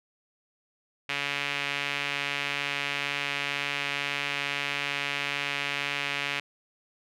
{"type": "tone with band-pass filter", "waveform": "sawtooth", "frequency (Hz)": 142.2, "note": "C#3", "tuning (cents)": 45, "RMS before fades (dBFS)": -31, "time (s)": [1.09, 6.4], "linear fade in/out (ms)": 5, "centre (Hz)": 2500, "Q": 2.5, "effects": []}